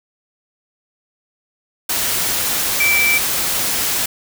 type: tone in noise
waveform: sine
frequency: 2326 Hz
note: D7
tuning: 17 cents flat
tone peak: -13 dBFS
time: 2.8-3.18 s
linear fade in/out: 5 ms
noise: white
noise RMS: -19 dBFS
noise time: 1.89-4.06 s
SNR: +3 dB
effects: none